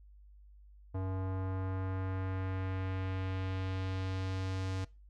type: tone with low-pass filter sweep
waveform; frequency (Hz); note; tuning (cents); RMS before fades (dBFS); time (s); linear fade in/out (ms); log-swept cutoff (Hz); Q
square; 94.4; F#2; +35; -36; 0.94-4.85; 10; 880 to 6400; 1.1
effects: noise-tail reverb RT60 0.3 s tail -22 dB re dry + added 50 Hz sine -54 dBFS peak until 5.09 s